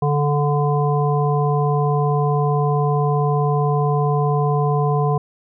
harmonic tone, 145.9 Hz, D3, 11 cents flat, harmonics 1 / 3 / 5 / 7, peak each -17 / -22 / -24 / -25 dBFS, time 0.02-5.18 s, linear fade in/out 5 ms, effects none

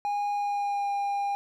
triangle tone with pitch glide, 819 to 804.9 Hz, G#5 to G5, -24 to +46 cents, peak -24 dBFS, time 0.05-1.35 s, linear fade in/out 0 ms, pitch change -30 cents, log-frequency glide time 0.32-0.91 s, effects none

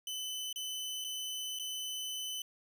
sawtooth tone with dropouts, 3023 Hz, F#7, 36 cents sharp, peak -34 dBFS, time 0.07-2.42 s, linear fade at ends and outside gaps 2 ms, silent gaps 0.528-0.559 / 1.042-1.046 / 1.589-1.596 s, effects none

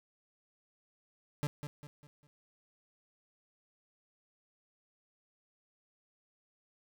40% pulse tone with echo, 146.83 Hz, D3, in tune, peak -30 dBFS, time 1.43-1.47 s, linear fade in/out 0 ms, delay 200 ms, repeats 4, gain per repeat -8 dB, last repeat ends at 2.27 s, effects none

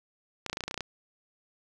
clicks, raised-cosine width 0.2 ms, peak -16 dBFS, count 11, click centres 0.463 / 0.498 / 0.53 / 0.571 / 0.607 / 0.638 / 0.68 / 0.711 / 0.743 / 0.777 / 0.807 s, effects none

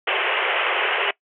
white band-pass noise, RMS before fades -22 dBFS, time 0.07-1.11 s, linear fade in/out 5 ms, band 360 to 3100 Hz, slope 96 dB/octave, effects noise-tail reverb RT60 0.1 s tail -21 dB re dry

